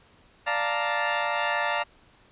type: chord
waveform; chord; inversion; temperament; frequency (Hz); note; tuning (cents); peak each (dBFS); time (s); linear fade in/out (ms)
20% pulse; Bb major seventh; first; equal; 587.3 / 698.5 / 880 / 932.3; D5 / F5 / A5 / Bb5; 0 / 0 / 0 / 0; -25; 0.46-1.84; 20
effects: pink hiss -58 dBFS RMS until 2.31 s + resampled to 8000 Hz

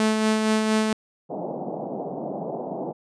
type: tone with tremolo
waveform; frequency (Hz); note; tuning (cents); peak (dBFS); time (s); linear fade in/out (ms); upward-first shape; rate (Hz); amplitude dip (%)
sawtooth; 217.5; A3; -20; -14; 0-0.93; 2; sine; 4.3; 35
type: band-pass noise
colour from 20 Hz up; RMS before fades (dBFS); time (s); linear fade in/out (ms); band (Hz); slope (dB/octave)
white; -31; 1.29-2.93; 20; 150 to 790; 48
effects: resampled to 22050 Hz

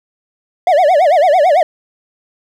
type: tone with vibrato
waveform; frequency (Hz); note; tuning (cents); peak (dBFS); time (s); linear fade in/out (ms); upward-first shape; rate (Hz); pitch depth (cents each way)
triangle; 654; E5; -14; -5; 0.67-1.63; 2; sine; 9; 250
effects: none

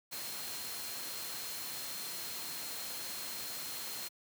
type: tone in noise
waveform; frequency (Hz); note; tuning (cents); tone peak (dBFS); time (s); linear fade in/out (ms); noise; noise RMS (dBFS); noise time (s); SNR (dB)
sine; 4198; C8; +5; -47; 0.11-4.09; 20; white; -42; 0.11-4.09; -8
effects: high-pass 100 Hz 12 dB/octave

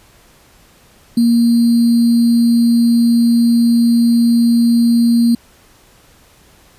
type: tone with sample-and-hold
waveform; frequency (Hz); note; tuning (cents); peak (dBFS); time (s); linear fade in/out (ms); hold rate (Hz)
sine; 234.6; A#3; +11; -8; 1.17-5.35; 5; 4410
effects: pink hiss -48 dBFS RMS until 6.78 s + resampled to 32000 Hz

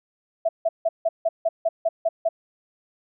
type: tone bursts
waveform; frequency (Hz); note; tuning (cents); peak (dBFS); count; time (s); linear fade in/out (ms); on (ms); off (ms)
sine; 659.3; E5; 0; -17; 10; 0.45-2.29; 10; 40; 160
effects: none

